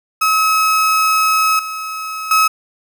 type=tone with level steps; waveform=35% pulse; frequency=1283 Hz; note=E6; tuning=47 cents flat; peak=-10 / -21 / -8 dBFS; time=0.21-2.48 s; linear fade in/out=10 ms; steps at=1.59 / 2.31 s; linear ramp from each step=2 ms; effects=8-bit